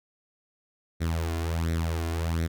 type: tone with flanger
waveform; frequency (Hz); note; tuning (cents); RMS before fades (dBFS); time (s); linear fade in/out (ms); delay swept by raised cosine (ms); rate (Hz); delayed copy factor
sawtooth; 82.41; E2; 0; -28; 1-2.48; 20; 0.51 to 2.91; 1.4; +0.7
effects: none